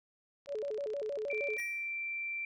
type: click train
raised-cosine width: 0.2 ms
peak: -36 dBFS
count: 37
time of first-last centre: 0.46-1.599 s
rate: 31.6 Hz
type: tone with vibrato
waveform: sine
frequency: 493.9 Hz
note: B4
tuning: in tune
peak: -34 dBFS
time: 0.47-1.58 s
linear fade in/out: 50 ms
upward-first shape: square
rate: 6.4 Hz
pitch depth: 240 cents each way
type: tone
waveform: sine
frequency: 2349 Hz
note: D7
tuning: in tune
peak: -35 dBFS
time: 1.3-2.45 s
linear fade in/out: 2 ms
type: tone with exponential decay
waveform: square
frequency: 1902 Hz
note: A#6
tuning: 34 cents sharp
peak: -38 dBFS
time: 1.58-1.97 s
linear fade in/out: 5 ms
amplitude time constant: 83 ms
effects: none